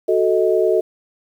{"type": "chord", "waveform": "sine", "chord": "D# diminished", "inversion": "first", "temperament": "equal with one note detuned", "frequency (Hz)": [370, 440, 630.6], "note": ["F#4", "A4", "D#5"], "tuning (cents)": [0, 0, 23], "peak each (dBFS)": [-17, -17, -19], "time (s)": [0.08, 0.81], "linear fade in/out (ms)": 10, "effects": ["8-bit"]}